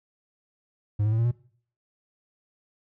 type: tone with pitch steps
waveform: triangle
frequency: 104 / 107.92 / 111.98 / 116.2 / 120.57 Hz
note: G#2 / A2 / A2 / A#2 / B2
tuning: +3 / -33 / +31 / -5 / -41 cents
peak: -19 dBFS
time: 0.99-1.315 s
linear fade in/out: 10 ms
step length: 65 ms
effects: noise-tail reverb RT60 0.5 s tail -19 dB re dry